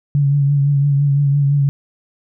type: tone with vibrato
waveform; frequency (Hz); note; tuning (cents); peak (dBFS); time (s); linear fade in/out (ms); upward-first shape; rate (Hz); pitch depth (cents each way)
sine; 141.6; C#3; +37; -11; 0.15-1.69; 0; triangle; 5.9; 42
effects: none